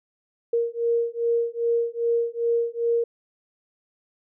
sine beating tone pair, 466.2 / 468.7 Hz, A#4 / A#4, 0 / +9 cents, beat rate 2.5 Hz, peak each -24 dBFS, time 0.53-3.04 s, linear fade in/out 5 ms, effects none

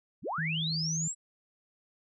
sine linear sweep, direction up, 71.5 to 7890 Hz, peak -31 dBFS, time 0.22-1.15 s, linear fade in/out 50 ms
sine tone, 160 Hz, D#3, 49 cents sharp, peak -32 dBFS, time 0.38-1.08 s, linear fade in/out 5 ms
effects none

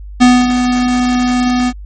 square tone with ADSR envelope, 248.2 Hz, B3, 9 cents sharp, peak -3 dBFS, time 0.2-1.73 s, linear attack 22 ms, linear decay 250 ms, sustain -8 dB, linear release 54 ms, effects added 50 Hz sine -26 dBFS peak until 1.85 s + MP3 32 kbps

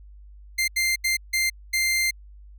sawtooth tone bursts at uneven times, 2093 Hz, C7, in tune, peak -17 dBFS, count 5, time 0.58-0.68 / 0.76-0.96 / 1.04-1.17 / 1.33-1.5 / 1.73-2.11 s, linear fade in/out 10 ms, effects added 50 Hz sine -43 dBFS peak until 2.58 s

